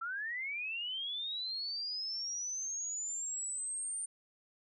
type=linear sweep; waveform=sine; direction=up; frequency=1318.5 to 8990 Hz; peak=-36 dBFS; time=0.01-4.06 s; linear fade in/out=10 ms; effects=none